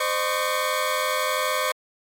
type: tone cluster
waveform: 20% pulse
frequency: 517 / 609 / 1115 Hz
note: C5 / D#5 / C#6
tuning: -21 / -37 / +10 cents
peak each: -22 dBFS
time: 0-1.72 s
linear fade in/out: 5 ms
effects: AAC 64 kbps